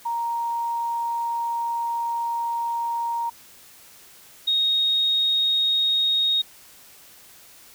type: tone pair in turn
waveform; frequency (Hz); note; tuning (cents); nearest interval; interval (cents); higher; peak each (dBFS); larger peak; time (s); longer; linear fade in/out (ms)
sine; 934 / 3736; A#5 / A#7; +3 / +3; 2 octaves; 2400; second; -23 / -18; second; 0.05-3.3 / 4.47-6.42; first; 10
effects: white hiss -49 dBFS RMS until 7.74 s